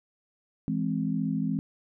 sine chord, E augmented, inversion none, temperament equal, 164.81 / 207.7 / 261.6 Hz, E3 / G#3 / B#3, 0 / 0 / 0 cents, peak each -30 dBFS, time 0.68-1.59 s, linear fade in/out 0 ms, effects none

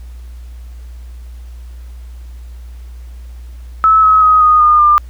sine tone with pitch steps, 1300 / 1279.1 / 1258.6 / 1238.4 / 1218.6 / 1199 Hz, E6 / D#6 / D#6 / D#6 / D#6 / D6, -24 / +47 / +19 / -9 / -36 / +36 cents, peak -5 dBFS, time 3.84-4.98 s, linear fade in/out 0 ms, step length 190 ms, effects added 60 Hz sine -28 dBFS peak until 5.09 s + pink hiss -50 dBFS RMS until 5.09 s

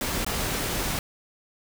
pink noise with dropouts, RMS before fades -28 dBFS, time 0.01-0.99 s, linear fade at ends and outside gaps 1 ms, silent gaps 0.247-0.264 s, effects none

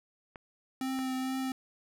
clicks, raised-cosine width 0.5 ms, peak -29 dBFS, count 2, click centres 0.358 / 0.99 s
square tone with vibrato, 261.2 Hz, C4, 3 cents flat, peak -32 dBFS, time 0.81-1.52 s, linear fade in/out 2 ms, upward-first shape triangle, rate 2.2 Hz, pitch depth 18 cents each way
effects none

